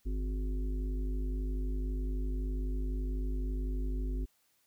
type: harmonic tone with a mistuned harmonic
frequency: 51.91 Hz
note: G#1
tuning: in tune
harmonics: 1 / 3 / 5 / 7 / 8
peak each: -31 / -50 / -43 / -48 / -57 dBFS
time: 0.05-4.26 s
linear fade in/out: 20 ms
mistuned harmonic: 1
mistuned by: -97 cents
effects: white hiss -72 dBFS RMS until 4.66 s